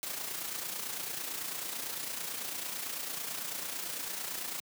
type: noise with amplitude modulation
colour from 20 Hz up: white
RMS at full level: -36 dBFS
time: 0.03-4.6 s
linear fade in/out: 0 ms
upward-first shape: sine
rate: 29 Hz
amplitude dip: 50%
effects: high-pass 150 Hz 12 dB/octave